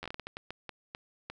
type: slowing click train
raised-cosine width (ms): 0.3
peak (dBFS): -23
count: 13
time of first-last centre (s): 0.03-1.3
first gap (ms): 11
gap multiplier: 1.37
effects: none